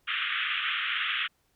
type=band-pass noise; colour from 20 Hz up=white; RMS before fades=-30 dBFS; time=0.07-1.28 s; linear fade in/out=20 ms; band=1200 to 3400 Hz; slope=96 dB/octave; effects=pink hiss -71 dBFS RMS until 1.55 s